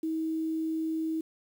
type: tone with quantisation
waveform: sine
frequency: 320 Hz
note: D#4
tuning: 49 cents sharp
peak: -28 dBFS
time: 0.03-1.21 s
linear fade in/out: 5 ms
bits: 9
effects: none